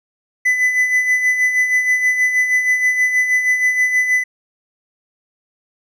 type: tone with tremolo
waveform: triangle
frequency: 2003 Hz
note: B6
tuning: 24 cents sharp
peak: -9 dBFS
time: 0.45-4.24 s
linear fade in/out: 10 ms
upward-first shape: sine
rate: 6.3 Hz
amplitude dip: 55%
effects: none